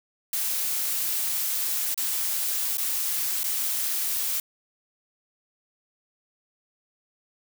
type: noise with dropouts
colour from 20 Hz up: blue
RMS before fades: -27 dBFS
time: 0.33-4.4 s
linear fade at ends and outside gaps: 2 ms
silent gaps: 1.944-1.976 / 2.772-2.781 / 3.433-3.441 s
effects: none